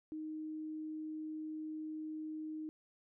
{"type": "tone", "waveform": "sine", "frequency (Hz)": 311.1, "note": "D#4", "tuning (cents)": 0, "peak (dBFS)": -40, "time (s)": [0.12, 2.69], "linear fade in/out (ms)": 0, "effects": []}